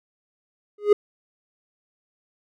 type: tone with exponential growth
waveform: triangle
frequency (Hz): 414.3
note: G#4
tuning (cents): -4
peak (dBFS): -6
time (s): 0.78-0.93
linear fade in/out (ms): 5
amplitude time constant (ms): 31
effects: none